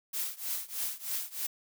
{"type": "noise with tremolo", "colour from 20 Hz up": "blue", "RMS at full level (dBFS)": -32, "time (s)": [0.13, 1.47], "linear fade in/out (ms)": 10, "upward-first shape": "triangle", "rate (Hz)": 3.2, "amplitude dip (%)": 95, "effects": []}